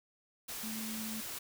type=tone in noise; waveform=sine; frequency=220 Hz; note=A3; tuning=in tune; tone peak=-40 dBFS; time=0.63-1.21 s; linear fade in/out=10 ms; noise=white; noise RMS=-42 dBFS; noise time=0.48-1.39 s; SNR=-1 dB; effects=none